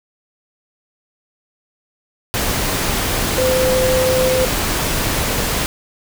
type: tone in noise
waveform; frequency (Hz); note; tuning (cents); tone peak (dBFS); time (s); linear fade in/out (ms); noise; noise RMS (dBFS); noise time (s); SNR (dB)
sine; 514; C5; -31; -14; 3.38-4.45; 0; pink; -19; 2.34-5.66; +2
effects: none